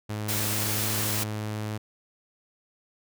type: tone with pitch glide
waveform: sawtooth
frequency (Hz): 106.2 to 106.94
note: G#2 to A2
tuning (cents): +39 to -49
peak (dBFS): -26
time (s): 0.09-1.78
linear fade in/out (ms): 10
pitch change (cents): +12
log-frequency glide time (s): 0.41-1.55
type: noise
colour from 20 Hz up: white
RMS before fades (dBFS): -29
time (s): 0.28-1.24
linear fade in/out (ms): 10
effects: none